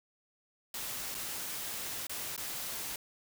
white noise with dropouts, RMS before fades -39 dBFS, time 0.74-2.96 s, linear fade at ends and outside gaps 2 ms, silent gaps 1.145-1.149 / 2.069-2.095 / 2.364-2.377 s, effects none

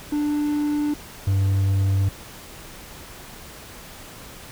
triangle tone pair in turn, 295.5 / 97.42 Hz, D4 / G2, +11 / -10 cents, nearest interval octave + perfect fifth, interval 1921 cents, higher first, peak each -18 / -15 dBFS, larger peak second, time 0.12-0.94 / 1.27-2.09 s, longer neither, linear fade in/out 5 ms, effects pink hiss -41 dBFS RMS until 4.51 s

